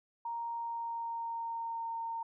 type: tone with pitch glide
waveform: sine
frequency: 932.3 to 916.8 Hz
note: A#5 to A#5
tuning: 0 to -29 cents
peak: -35 dBFS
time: 0.25-2.23 s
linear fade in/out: 5 ms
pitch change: -29 cents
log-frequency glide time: 0.49-1.93 s
effects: none